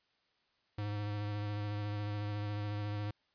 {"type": "tone with vibrato", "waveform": "square", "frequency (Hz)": 103.83, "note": "G#2", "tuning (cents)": 0, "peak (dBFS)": -36, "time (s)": [0.78, 3.11], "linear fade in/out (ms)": 5, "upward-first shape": "sine", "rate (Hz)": 14, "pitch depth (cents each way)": 20, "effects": ["white hiss -75 dBFS RMS until 3.34 s", "resampled to 11025 Hz"]}